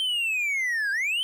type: linear two-way sweep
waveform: triangle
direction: down then up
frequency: 3136 to 1568 to 3136 Hz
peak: -22 dBFS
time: 0-1.23 s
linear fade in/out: 0 ms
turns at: 0.91 s
effects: none